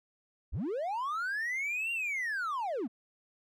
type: linear two-way sweep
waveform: triangle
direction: up then down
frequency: 32.7 to 2794 to 193.5 Hz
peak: -29 dBFS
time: 0.52-2.88 s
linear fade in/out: 20 ms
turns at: 1.92 s
effects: tanh soft clip ceiling -25 dBFS